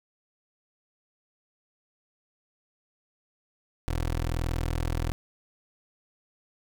20% pulse tone, 41.2 Hz, E1, in tune, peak -22 dBFS, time 3.88-5.12 s, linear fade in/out 0 ms, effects none

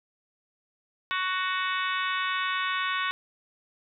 harmonic tone with a mistuned harmonic, 371.5 Hz, F#4, 7 cents sharp, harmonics 3 / 4 / 5 / 6 / 7 / 8 / 9 / 10, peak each -30 / -32 / -34 / -36 / -37 / -38 / -39 / -40 dBFS, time 1.11-3.11 s, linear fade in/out 0 ms, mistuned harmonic 9, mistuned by +58 cents, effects none

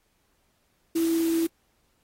sine tone in noise, 329.6 Hz, E4, in tune, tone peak -21 dBFS, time 0.95-1.47 s, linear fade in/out 10 ms, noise white, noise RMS -38 dBFS, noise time 0.95-1.47 s, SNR +14 dB, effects pink hiss -70 dBFS RMS until 2.03 s + AAC 48 kbps

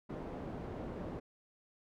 white low-pass noise, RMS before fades -43 dBFS, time 0.09-1.2 s, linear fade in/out 10 ms, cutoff 460 Hz, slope 12 dB/octave, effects none

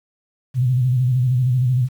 sine tone with vibrato, 126.3 Hz, B2, 39 cents sharp, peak -14 dBFS, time 0.54-1.89 s, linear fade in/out 50 ms, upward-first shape square, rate 13 Hz, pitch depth 61 cents each way, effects 8-bit

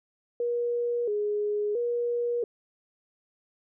sine tone with vibrato, 446.1 Hz, A4, 24 cents sharp, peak -25 dBFS, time 0.4-2.44 s, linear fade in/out 2 ms, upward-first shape square, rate 0.74 Hz, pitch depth 120 cents each way, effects none

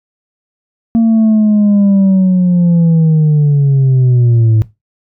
sine linear sweep, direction down, 229.8 to 108.1 Hz, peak -3 dBFS, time 0.95-4.62 s, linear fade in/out 0 ms, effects noise-tail reverb RT60 0.2 s tail -18 dB re dry + tanh soft clip ceiling -5 dBFS

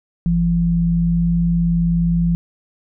sine tone pair together, 50.45 / 169.7 Hz, G#1 / F3, -49 / -49 cents, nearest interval octave + major sixth, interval 2100 cents, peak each -22 / -14 dBFS, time 0.26-2.35 s, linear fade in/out 0 ms, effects none

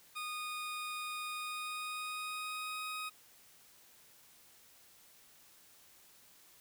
20% pulse tone with pitch glide, 1233 to 1255.3 Hz, D#6 to D#6, -16 to +15 cents, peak -34 dBFS, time 0.15-3.1 s, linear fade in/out 20 ms, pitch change +31 cents, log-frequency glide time 1.3-2.85 s, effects white hiss -62 dBFS RMS until 6.6 s

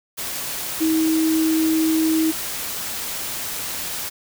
sine tone in noise, 318.9 Hz, D#4, 43 cents sharp, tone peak -16 dBFS, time 0.8-2.32 s, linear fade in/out 20 ms, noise white, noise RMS -28 dBFS, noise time 0.17-4.1 s, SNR +9 dB, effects none

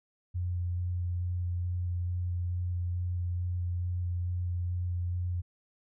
sine tone with vibrato, 88.6 Hz, F2, 25 cents sharp, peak -29 dBFS, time 0.34-5.42 s, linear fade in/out 20 ms, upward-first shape square, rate 2.3 Hz, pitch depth 9 cents each way, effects none

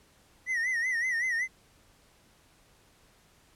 triangle tone with vibrato, 1938 Hz, B6, 33 cents flat, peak -25 dBFS, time 0.46-1.48 s, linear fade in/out 50 ms, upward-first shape sine, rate 5.3 Hz, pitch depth 110 cents each way, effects pink hiss -62 dBFS RMS until 3.55 s + low-pass 12000 Hz 12 dB/octave

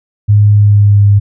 sine tone with pitch glide, 103.83 to 101.52 Hz, G#2 to G#2, 0 to -39 cents, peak -3 dBFS, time 0.28-1.2 s, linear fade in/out 20 ms, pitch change -39 cents, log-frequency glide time 0.51-1.06 s, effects none

